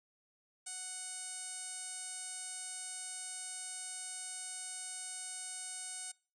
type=tone with low-pass filter; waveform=5% pulse; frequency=740 Hz; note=F#5; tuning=in tune; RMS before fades=-44 dBFS; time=0.66-6.12 s; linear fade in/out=10 ms; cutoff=8600 Hz; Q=8.8; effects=noise-tail reverb RT60 0.4 s tail -24 dB re dry